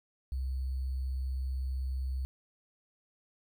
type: tone with sample-and-hold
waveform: sine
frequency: 65.41 Hz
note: C2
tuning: in tune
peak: -31 dBFS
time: 0.32-2.25 s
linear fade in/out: 0 ms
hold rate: 4410 Hz
effects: none